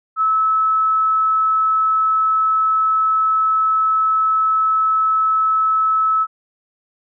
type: tone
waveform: sine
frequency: 1300 Hz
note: E6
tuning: 24 cents flat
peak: -13 dBFS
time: 0.16-6.27 s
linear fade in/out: 50 ms
effects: none